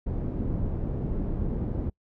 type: low-pass noise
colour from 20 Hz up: pink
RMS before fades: -29 dBFS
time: 0.06-1.9 s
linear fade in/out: 10 ms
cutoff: 320 Hz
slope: 12 dB/octave
effects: noise-tail reverb RT60 0.1 s tail -26 dB re dry